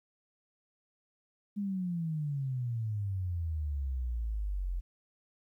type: exponential sweep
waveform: sine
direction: down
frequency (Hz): 207.7 to 42.46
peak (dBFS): -31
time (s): 1.56-4.81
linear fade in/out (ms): 20
effects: 12-bit